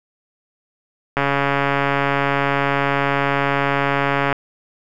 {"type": "click train", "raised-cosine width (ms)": 0.5, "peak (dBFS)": -3, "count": 443, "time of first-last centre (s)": [1.17, 4.327], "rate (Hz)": 140, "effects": []}